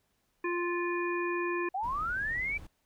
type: harmonic tone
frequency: 349.2 Hz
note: F4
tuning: in tune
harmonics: 1 / 3 / 5 / 7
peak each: -31 / -36 / -38 / -39 dBFS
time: 0.44-1.69 s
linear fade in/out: 5 ms
type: linear sweep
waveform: sine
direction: up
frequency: 722 to 2349 Hz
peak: -30 dBFS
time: 1.74-2.58 s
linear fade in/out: 10 ms
type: noise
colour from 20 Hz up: brown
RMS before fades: -45 dBFS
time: 1.83-2.67 s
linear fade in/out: 5 ms
effects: pink hiss -75 dBFS RMS until 2.85 s

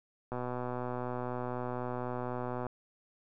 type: click train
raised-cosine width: 1 ms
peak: -23 dBFS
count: 292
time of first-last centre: 0.32-2.667 s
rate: 124 Hz
effects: none

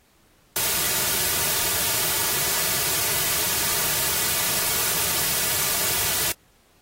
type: noise with comb filter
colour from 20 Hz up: white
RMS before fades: -23 dBFS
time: 0.56-6.32 s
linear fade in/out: 2 ms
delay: 3.8 ms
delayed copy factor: -0.55
effects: pink hiss -60 dBFS RMS until 6.81 s + AAC 48 kbps

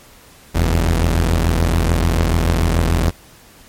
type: tone pair together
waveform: sawtooth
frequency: 44.65 / 82.41 Hz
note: F1 / E2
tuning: +39 / 0 cents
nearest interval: major seventh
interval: 1061 cents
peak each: -12 dBFS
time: 0.54-3.11 s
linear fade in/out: 20 ms
effects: pink hiss -45 dBFS RMS until 3.68 s + MP3 64 kbps

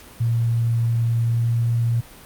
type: tone with pitch glide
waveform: sine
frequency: 116.4 to 117.21 Hz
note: A#2 to A#2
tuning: -2 to +10 cents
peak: -17 dBFS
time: 0.2-2.01 s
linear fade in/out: 10 ms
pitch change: +12 cents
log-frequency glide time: 1.27-1.51 s
effects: pink hiss -44 dBFS RMS until 2.25 s + Opus 48 kbps

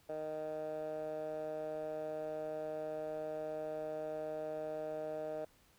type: tone with band-pass filter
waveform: 15% pulse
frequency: 154.9 Hz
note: D#3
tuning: 7 cents flat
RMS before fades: -41 dBFS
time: 0.09-5.45 s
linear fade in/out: 5 ms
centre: 610 Hz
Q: 3.8
effects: pink hiss -68 dBFS RMS until 5.78 s

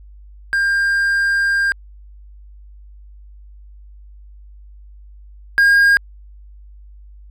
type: tone pair in turn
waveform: triangle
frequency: 1600 / 1620.5 Hz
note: G6 / G#6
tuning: +35 / -43 cents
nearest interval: unison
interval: 22 cents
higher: second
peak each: -12 / -7 dBFS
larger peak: second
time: 0.53-1.72 / 5.58-5.97 s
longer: first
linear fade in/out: 0 ms
effects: added 50 Hz sine -38 dBFS peak until 7.3 s

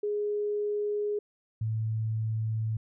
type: tone pair in turn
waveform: sine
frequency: 415.3 / 110.48 Hz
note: G#4 / A2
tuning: 0 / +8 cents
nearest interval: octave + major seventh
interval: 2292 cents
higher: first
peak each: -27 dBFS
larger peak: neither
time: 0.03-1.19 / 1.61-2.77 s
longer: neither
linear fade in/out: 5 ms
effects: none

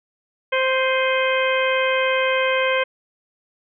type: harmonic tone with a mistuned harmonic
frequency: 523.3 Hz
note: C5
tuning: in tune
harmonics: 1 / 2 / 3 / 4 / 5 / 6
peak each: -20 / -25 / -25 / -25 / -27 / -29 dBFS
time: 0.52-2.84 s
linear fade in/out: 10 ms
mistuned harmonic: 5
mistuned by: -60 cents
effects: none

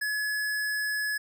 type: tone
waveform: square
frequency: 1700 Hz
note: G#6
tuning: 40 cents sharp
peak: -28 dBFS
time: 0.01-1.18 s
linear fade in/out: 10 ms
effects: none

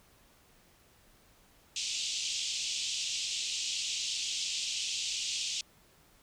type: band-pass noise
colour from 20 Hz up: pink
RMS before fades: -35 dBFS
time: 1.76-5.61 s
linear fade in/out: 2 ms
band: 2700 to 7600 Hz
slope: 48 dB/octave
effects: pink hiss -63 dBFS RMS until 6.22 s

